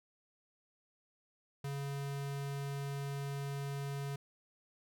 square tone, 140 Hz, C#3, 18 cents sharp, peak -38 dBFS, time 1.64-4.16 s, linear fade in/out 5 ms, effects none

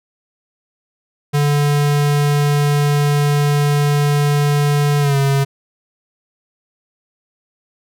square tone with pitch glide, 145.4 to 138.19 Hz, D3 to C#3, -17 to -5 cents, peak -13 dBFS, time 1.33-5.45 s, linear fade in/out 20 ms, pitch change -88 cents, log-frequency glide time 5-5.17 s, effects none

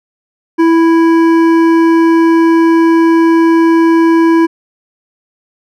sine tone with hard clipping, 330 Hz, E4, 2 cents sharp, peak -7 dBFS, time 0.58-4.47 s, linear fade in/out 20 ms, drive 11 dB, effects none

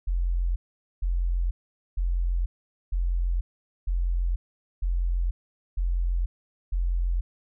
sine tone bursts, 43.65 Hz, F1, in tune, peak -22 dBFS, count 8, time 0.07-7.21 s, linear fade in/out 10 ms, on 490 ms, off 460 ms, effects none

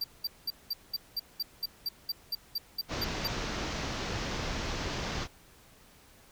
square tone bursts, 4692 Hz, D8, 2 cents flat, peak -30 dBFS, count 15, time 0.01-3.275 s, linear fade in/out 5 ms, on 31 ms, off 200 ms
pink low-pass noise, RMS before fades -35 dBFS, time 2.88-5.28 s, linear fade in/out 50 ms, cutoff 6400 Hz, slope 48 dB/octave
effects pink hiss -58 dBFS RMS until 6.31 s

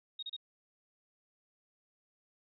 sine tone bursts, 3741 Hz, A#7, 5 cents sharp, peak -38 dBFS, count 3, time 0.19-0.365 s, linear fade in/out 5 ms, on 37 ms, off 32 ms, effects none

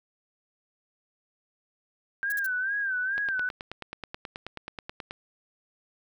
sine tone with vibrato, 1568 Hz, G6, in tune, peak -26 dBFS, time 2.23-3.49 s, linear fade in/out 0 ms, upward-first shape sine, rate 2.3 Hz, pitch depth 100 cents each way
violet noise bursts, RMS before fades -37 dBFS, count 3, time 2.3-2.464 s, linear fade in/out 2 ms, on 22 ms, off 49 ms
click train, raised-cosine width 0.3 ms, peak -20 dBFS, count 19, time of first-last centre 3.18-5.109 s, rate 9.33 Hz
effects none

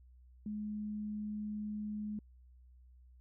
sine tone, 210.6 Hz, G#3, 24 cents sharp, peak -37 dBFS, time 0.46-2.19 s, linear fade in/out 2 ms, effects added 62 Hz sine -57 dBFS peak until 3.2 s

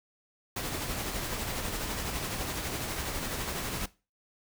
pink noise with tremolo, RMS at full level -33 dBFS, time 0.56-3.86 s, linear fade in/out 5 ms, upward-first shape sine, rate 12 Hz, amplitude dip 35%, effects noise-tail reverb RT60 0.3 s tail -19 dB re dry

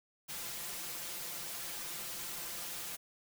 white noise with comb filter, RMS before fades -42 dBFS, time 0.28-2.97 s, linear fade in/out 20 ms, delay 5.8 ms, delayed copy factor +0.75, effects none

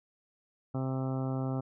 harmonic tone, 131.7 Hz, C3, 12 cents sharp, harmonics 1 / 2 / 3 / 4 / 5 / 6 / 7 / 8 / 9 / 10, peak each -32 / -35 / -43 / -43 / -44 / -45 / -52 / -53 / -51 / -50 dBFS, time 0.74-1.61 s, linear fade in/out 10 ms, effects none

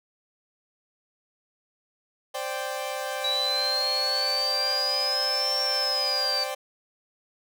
sawtooth chord, C suspended second, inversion none, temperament equal, 523.3 / 587.3 / 784 Hz, C5 / D5 / G5, 0 / 0 / 0 cents, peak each -30 dBFS, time 2.34-6.55 s, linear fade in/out 10 ms
sine exponential two-way sweep, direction up then down, 3886 to 5470 to 4591 Hz, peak -24 dBFS, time 3.24-6.44 s, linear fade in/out 5 ms, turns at 5.62 s
effects none

